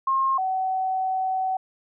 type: tone pair in turn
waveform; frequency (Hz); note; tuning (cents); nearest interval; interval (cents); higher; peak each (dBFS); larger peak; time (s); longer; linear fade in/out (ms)
sine; 1070 / 755; C6 / F#5; +38 / +35; tritone; 603; first; -19 / -22; first; 0.07-0.38 / 0.38-1.57; second; 5
effects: none